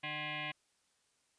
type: tone with frequency modulation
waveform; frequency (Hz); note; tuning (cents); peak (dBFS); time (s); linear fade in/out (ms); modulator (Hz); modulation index
sine; 150.4; D3; +42; -37; 0.03-0.52; 10; 453; 6.4
effects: white hiss -75 dBFS RMS until 1.38 s + resampled to 22050 Hz